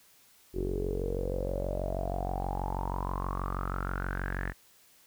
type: tone with low-pass filter sweep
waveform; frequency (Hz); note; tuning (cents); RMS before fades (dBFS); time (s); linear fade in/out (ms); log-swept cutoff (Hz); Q
sawtooth; 46.25; F#1; 0; -33; 0.53-4.54; 50; 370 to 1800; 9.6
effects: white hiss -61 dBFS RMS until 5.06 s